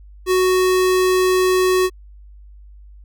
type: tone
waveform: square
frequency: 370 Hz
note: F#4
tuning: in tune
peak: -14 dBFS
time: 0.26-1.9 s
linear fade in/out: 50 ms
effects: added 50 Hz sine -39 dBFS peak until 3.04 s